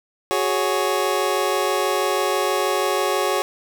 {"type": "chord", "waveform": "25% pulse", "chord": "F# suspended second", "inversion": "none", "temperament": "just", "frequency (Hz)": [370, 416.2, 555], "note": ["F#4", "G#4", "C#5"], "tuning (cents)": [0, 4, 2], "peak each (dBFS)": -20, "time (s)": [0.31, 3.42], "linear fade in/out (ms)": 0, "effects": []}